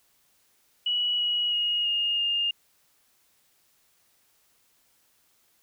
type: tone with pitch steps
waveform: sine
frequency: 2931 / 2911 / 2877 / 2841 / 2822 Hz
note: F#7 / F#7 / F#7 / F7 / F7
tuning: -17 / -29 / -49 / +29 / +17 cents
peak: -23 dBFS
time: 0.86-2.51 s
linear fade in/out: 5 ms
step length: 330 ms
effects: white hiss -66 dBFS RMS until 5.62 s